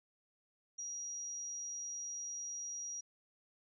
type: tone with amplitude modulation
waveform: sine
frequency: 5740 Hz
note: F8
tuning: 47 cents sharp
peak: -39 dBFS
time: 0.78-3.01 s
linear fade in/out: 10 ms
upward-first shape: sine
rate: 149 Hz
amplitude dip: 30%
effects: none